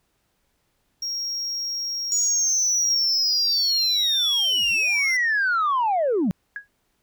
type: tone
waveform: triangle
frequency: 5590 Hz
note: F8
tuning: 1 cent sharp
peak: -24 dBFS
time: 1.02-5.17 s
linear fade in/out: 5 ms
type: linear sweep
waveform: sine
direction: down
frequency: 6880 to 164.81 Hz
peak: -17 dBFS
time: 2.12-6.31 s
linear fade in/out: 0 ms
type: tone with exponential decay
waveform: sine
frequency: 1656 Hz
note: G#6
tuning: 5 cents flat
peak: -25 dBFS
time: 6.56-6.68 s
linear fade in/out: 1 ms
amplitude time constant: 24 ms
effects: tanh soft clip ceiling -16 dBFS + pink hiss -70 dBFS RMS until 7.02 s